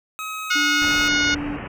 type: tone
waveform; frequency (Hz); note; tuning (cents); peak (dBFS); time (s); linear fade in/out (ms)
25% pulse; 1273; D#6; +39; -24; 0.19-1.08; 0
type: harmonic tone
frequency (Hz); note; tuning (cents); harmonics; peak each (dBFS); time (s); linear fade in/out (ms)
724; F#5; -38; 2 / 3 / 4 / 5 / 6 / 7 / 8 / 9; -20 / -24 / -26 / -28 / -30 / -31 / -32 / -33; 0.5-1.35; 10
type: tone with pitch glide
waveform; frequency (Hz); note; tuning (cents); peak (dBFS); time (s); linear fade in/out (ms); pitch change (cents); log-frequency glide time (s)
triangle; 293.7 to 290.5; D4 to D4; 0 to -19; -24; 0.55-1.57; 10; -19; 1.11-1.44
type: low-pass noise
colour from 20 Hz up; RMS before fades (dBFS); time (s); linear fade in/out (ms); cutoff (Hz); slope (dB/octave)
pink; -32; 0.81-1.68; 10; 2900; 96
effects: none